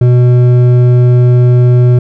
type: tone with hard clipping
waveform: sine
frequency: 123.47 Hz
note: B2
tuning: in tune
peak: -5 dBFS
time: 0.01-1.99 s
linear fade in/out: 5 ms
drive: 8 dB
effects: none